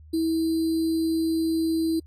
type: tone with sample-and-hold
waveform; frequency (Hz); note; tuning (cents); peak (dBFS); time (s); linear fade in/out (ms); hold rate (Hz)
sine; 324.7; E4; -26; -21; 0.13-2; 10; 4410
effects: added 77 Hz sine -45 dBFS peak until 2.06 s + AAC 64 kbps